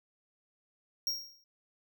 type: tone with exponential decay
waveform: square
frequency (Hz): 5588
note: F8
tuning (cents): 0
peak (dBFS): -28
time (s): 1.07-1.44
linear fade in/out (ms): 1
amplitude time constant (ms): 80
effects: none